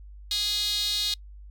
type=tone with high-pass filter; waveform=sawtooth; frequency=415.3 Hz; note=G#4; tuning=in tune; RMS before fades=-27 dBFS; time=0.31-1.14 s; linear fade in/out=2 ms; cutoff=3900 Hz; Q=8.2; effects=noise-tail reverb RT60 0.1 s tail -26 dB re dry + added 50 Hz sine -42 dBFS peak until 1.5 s